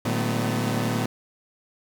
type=tone cluster; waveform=sawtooth; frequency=114.9 / 153.2 / 190.6 / 219.4 / 251.2 Hz; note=A#2 / D#3 / G3 / A3 / B3; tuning=-25 / -27 / -48 / -5 / +30 cents; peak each=-23 / -27 / -28 / -27 / -25 dBFS; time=0.05-1.06 s; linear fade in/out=5 ms; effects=none